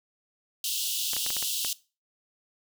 pink high-pass noise, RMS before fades -30 dBFS, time 0.64-1.73 s, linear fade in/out 2 ms, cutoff 2800 Hz, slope 96 dB/octave
clicks, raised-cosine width 0.3 ms, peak -19 dBFS, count 7, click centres 1.134 / 1.166 / 1.264 / 1.304 / 1.367 / 1.426 / 1.648 s
effects noise-tail reverb RT60 0.3 s tail -19 dB re dry

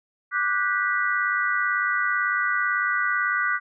sine chord, G major seventh, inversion second, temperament just, 1176 / 1470 / 1568 / 1960 Hz, D6 / F#6 / G6 / B6, +2 / -12 / 0 / -14 cents, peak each -27 / -24 / -30 / -27 dBFS, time 0.31-3.6 s, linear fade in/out 50 ms, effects none

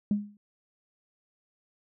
sine tone with exponential decay, 206.1 Hz, G#3, 13 cents flat, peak -19 dBFS, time 0.11-0.37 s, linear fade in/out 2 ms, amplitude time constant 56 ms, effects tanh soft clip ceiling -17 dBFS

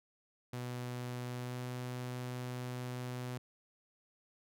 sawtooth tone with pitch glide, 123.47 to 124.83 Hz, B2 to B2, 0 to +19 cents, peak -35 dBFS, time 0.53-3.38 s, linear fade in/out 5 ms, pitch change +19 cents, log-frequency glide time 1.3-1.63 s, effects none

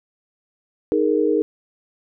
sine chord, D# suspended fourth, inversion none, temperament equal, 311.1 / 415.3 / 466.2 Hz, D#4 / G#4 / A#4, 0 / 0 / 0 cents, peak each -20 dBFS, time 0.92-1.42 s, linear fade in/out 0 ms, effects none

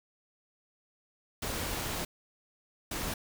pink noise bursts at uneven times, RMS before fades -35 dBFS, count 2, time 1.42-2.05 / 2.91-3.14 s, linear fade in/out 5 ms, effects none

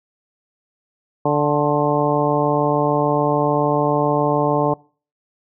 harmonic tone with a mistuned harmonic, 146.83 Hz, D3, in tune, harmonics 1 / 2 / 3 / 4 / 5 / 6 / 7, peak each -23 / -22 / -21 / -21 / -24 / -23 / -25 dBFS, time 1.25-4.74 s, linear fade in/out 5 ms, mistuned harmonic 7, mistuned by +48 cents, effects noise-tail reverb RT60 0.4 s tail -24 dB re dry

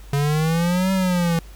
square exponential two-way sweep, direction up then down, 140 to 192.2 to 164.8 Hz, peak -18 dBFS, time 0.13-1.39 s, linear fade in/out 2 ms, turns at 0.92 s, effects added 50 Hz sine -38 dBFS peak until 1.55 s + pink hiss -49 dBFS RMS until 1.55 s

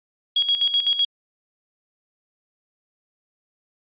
sine tone with tremolo, 3310 Hz, G#7, 6 cents flat, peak -15 dBFS, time 0.36-1.05 s, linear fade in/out 5 ms, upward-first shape square, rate 7.9 Hz, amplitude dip 65%, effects resampled to 8000 Hz

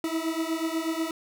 40% pulse beating tone pair, 320.5 / 328.7 Hz, E4 / E4, -49 / -5 cents, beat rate 8.2 Hz, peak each -29 / -29 dBFS, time 0.04-1.11 s, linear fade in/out 2 ms, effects none

